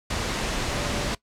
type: tone in noise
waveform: sine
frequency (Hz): 579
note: D5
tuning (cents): -25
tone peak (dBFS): -35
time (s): 0.69-1.08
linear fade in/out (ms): 5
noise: pink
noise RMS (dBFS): -27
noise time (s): 0.1-1.15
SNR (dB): -11
effects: noise-tail reverb RT60 0.1 s tail -20 dB re dry + low-pass 7000 Hz 12 dB/octave